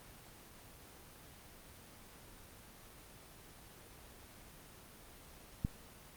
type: click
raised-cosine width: 5 ms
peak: -21 dBFS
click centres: 5.649 s
effects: pink hiss -56 dBFS RMS until 6.16 s + Opus 24 kbps